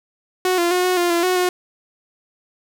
sawtooth tone with pitch steps, 368.1 / 345.1 / 361.7 / 365.7 / 349.7 / 341.5 / 366.9 / 361.3 Hz, F#4 / F4 / F#4 / F#4 / F4 / F4 / F#4 / F#4, -9 / -21 / -39 / -20 / +2 / -39 / -15 / -41 cents, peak -12 dBFS, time 0.45-1.49 s, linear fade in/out 2 ms, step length 130 ms, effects none

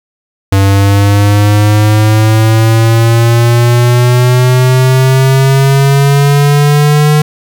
square exponential sweep, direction up, 97.3 to 151.1 Hz, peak -5 dBFS, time 0.52-7.22 s, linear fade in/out 5 ms, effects 7-bit

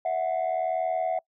sine tone pair together, 654.2 / 735 Hz, E5 / F#5, -13 / -12 cents, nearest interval major second, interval 201 cents, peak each -25 / -25 dBFS, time 0.05-1.19 s, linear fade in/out 5 ms, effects noise-tail reverb RT60 0.1 s tail -25 dB re dry + tanh soft clip ceiling -21 dBFS

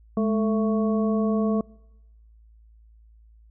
harmonic tone with a mistuned harmonic, 222.1 Hz, A3, 16 cents sharp, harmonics 1 / 2 / 3 / 5, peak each -21 / -27 / -31 / -35 dBFS, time 0.17-1.61 s, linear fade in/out 2 ms, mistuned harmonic 1, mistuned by -77 cents, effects noise-tail reverb RT60 1.0 s tail -26 dB re dry + added 55 Hz sine -50 dBFS peak until 3.5 s

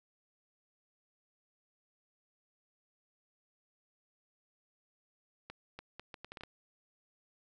accelerating click train, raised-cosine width 0.3 ms, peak -29 dBFS, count 9, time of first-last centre 5.5-6.435 s, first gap 290 ms, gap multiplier 0.71, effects none

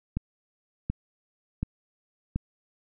click train, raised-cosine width 5 ms, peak -15 dBFS, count 4, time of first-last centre 0.17-2.36 s, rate 1.37 Hz, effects none

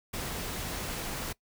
pink noise, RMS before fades -36 dBFS, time 0.13-1.33 s, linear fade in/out 10 ms, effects noise-tail reverb RT60 0.1 s tail -21 dB re dry

